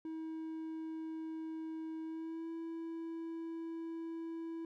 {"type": "tone with pitch glide", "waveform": "triangle", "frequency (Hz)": [320, 329.4], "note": ["D#4", "E4"], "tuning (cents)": [49, -1], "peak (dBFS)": -38, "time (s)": [0.05, 4.65], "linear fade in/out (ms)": 2, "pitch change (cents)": 50, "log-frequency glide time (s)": [2.03, 2.5], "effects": []}